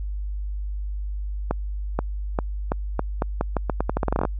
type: accelerating click train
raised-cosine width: 1 ms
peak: -8 dBFS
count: 20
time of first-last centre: 1.51-4.252 s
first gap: 480 ms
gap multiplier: 0.83
effects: added 50 Hz sine -26 dBFS peak until 4.39 s